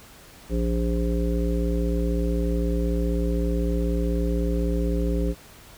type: harmonic tone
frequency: 58 Hz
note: A#1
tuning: 8 cents flat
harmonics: 1 / 3 / 5 / 7 / 9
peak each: -23 / -28 / -30 / -31 / -33 dBFS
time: 0.49-5.35 s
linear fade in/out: 50 ms
effects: pink hiss -48 dBFS RMS until 5.77 s